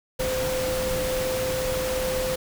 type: tone in noise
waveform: sine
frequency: 515 Hz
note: C5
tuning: 28 cents flat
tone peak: -25 dBFS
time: 0.19-2.36 s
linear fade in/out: 10 ms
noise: pink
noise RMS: -30 dBFS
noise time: 0.19-2.36 s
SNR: +2 dB
effects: none